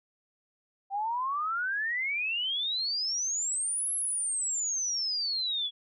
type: exponential two-way sweep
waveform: sine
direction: up then down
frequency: 773 to 11210 to 3333 Hz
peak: -28 dBFS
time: 0.9-5.71 s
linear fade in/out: 50 ms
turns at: 3.93 s
effects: none